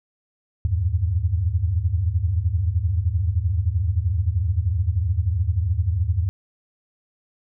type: tone cluster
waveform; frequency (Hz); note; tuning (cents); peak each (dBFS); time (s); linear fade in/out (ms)
sine; 78.5 / 88.4 / 101.6; D#2 / F2 / G#2; +16 / +22 / -38; -23; 0.65-6.29; 0
effects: none